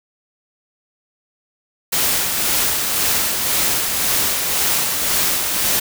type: noise with tremolo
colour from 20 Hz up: white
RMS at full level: -17 dBFS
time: 1.92-5.8 s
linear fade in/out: 10 ms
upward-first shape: sine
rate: 1.9 Hz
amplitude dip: 35%
effects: none